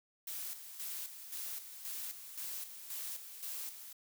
blue noise with tremolo, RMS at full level -42 dBFS, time 0.27-3.93 s, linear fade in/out 5 ms, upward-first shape square, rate 1.9 Hz, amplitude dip 60%, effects none

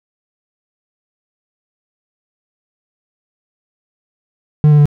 triangle tone with pitch steps, 150.5 / 148.43 / 146.38 Hz, D3 / D3 / D3, +43 / +19 / -5 cents, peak -3 dBFS, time 4.64-4.856 s, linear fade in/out 0 ms, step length 72 ms, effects none

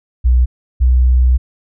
sine tone pair in turn, 61.74 / 62.64 Hz, B1 / B1, 0 / +25 cents, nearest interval unison, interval 25 cents, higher second, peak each -7 dBFS, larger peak neither, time 0.24-0.46 / 0.8-1.38 s, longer second, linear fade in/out 20 ms, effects none

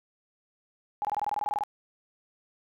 sine tone bursts, 830.6 Hz, G#5, in tune, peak -26 dBFS, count 13, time 1.02-1.636 s, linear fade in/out 0 ms, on 28 ms, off 21 ms, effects none

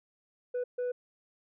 sine tone bursts at uneven times, 493.9 Hz, B4, in tune, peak -27 dBFS, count 2, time 0.54-0.64 / 0.78-0.92 s, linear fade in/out 10 ms, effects tanh soft clip ceiling -29 dBFS

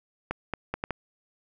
clicks, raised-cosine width 0.5 ms, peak -14 dBFS, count 5, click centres 0.31 / 0.537 / 0.74 / 0.839 / 0.907 s, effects none

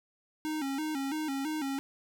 square tone with vibrato, 290.7 Hz, D4, 18 cents flat, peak -32 dBFS, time 0.45-1.79 s, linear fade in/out 0 ms, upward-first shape square, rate 3 Hz, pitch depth 110 cents each way, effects none

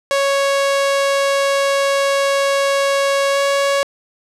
sawtooth tone with pitch glide, 554.4 to 557.9 Hz, C#5 to C#5, 0 to +11 cents, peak -10 dBFS, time 0.11-3.83 s, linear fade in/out 0 ms, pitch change +11 cents, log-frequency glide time 3.32-3.38 s, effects low-pass 9000 Hz 12 dB/octave

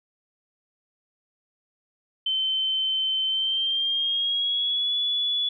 sine tone with pitch glide, 3082 to 3420 Hz, G7 to A7, -30 to -50 cents, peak -22 dBFS, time 2.26-5.49 s, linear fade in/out 5 ms, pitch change +180 cents, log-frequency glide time 3.27-4.95 s, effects none

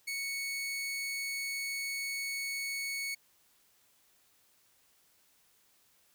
sawtooth tone, 2217 Hz, C#7, in tune, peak -31 dBFS, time 0.07-3.15 s, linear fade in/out 10 ms, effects white hiss -68 dBFS RMS until 6.14 s

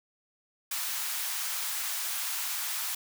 white high-pass noise, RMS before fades -33 dBFS, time 0.71-2.95 s, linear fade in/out 5 ms, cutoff 830 Hz, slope 24 dB/octave, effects none

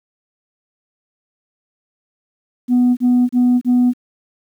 sine tone bursts, 246.9 Hz, B3, in tune, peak -8 dBFS, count 4, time 2.68-3.936 s, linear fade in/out 50 ms, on 290 ms, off 32 ms, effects tanh soft clip ceiling -8 dBFS + 8-bit

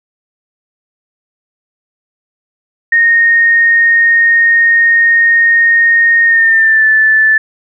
sine tone with pitch glide, 1852 to 1753.1 Hz, A#6 to A6, -12 to -7 cents, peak -5 dBFS, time 2.92-7.38 s, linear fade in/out 5 ms, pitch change -95 cents, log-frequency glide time 6.25-6.86 s, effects none

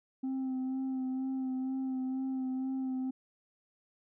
sine tone with vibrato, 261.6 Hz, C4, in tune, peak -29 dBFS, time 0.23-3.11 s, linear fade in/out 10 ms, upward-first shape sine, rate 2.1 Hz, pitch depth 21 cents each way, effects tanh soft clip ceiling -31 dBFS

